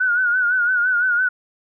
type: tone with vibrato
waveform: sine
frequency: 1466 Hz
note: F#6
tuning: 16 cents flat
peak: -15 dBFS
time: 0-1.29 s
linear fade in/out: 10 ms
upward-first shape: sine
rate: 5.9 Hz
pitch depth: 69 cents each way
effects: none